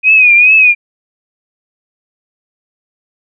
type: tone with vibrato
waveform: sine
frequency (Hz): 2489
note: D#7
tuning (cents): 0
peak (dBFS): -3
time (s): 0.03-0.75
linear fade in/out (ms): 50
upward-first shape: triangle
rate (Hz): 2.4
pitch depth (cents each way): 95
effects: none